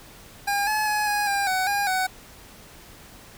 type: tone with pitch steps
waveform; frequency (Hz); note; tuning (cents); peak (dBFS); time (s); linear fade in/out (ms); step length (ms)
25% pulse; 808 / 855 / 843 / 828 / 801 / 750 / 810 / 749; G#5 / A5 / G#5 / G#5 / G5 / F#5 / G#5 / F#5; -48 / -50 / +26 / -5 / +37 / +23 / -43 / +21; -18; 0.47-2.07; 10; 200
effects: pink hiss -47 dBFS RMS until 3.37 s